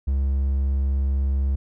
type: tone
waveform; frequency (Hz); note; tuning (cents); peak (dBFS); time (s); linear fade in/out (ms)
triangle; 68; C#2; -33; -17; 0.07-1.56; 10
effects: none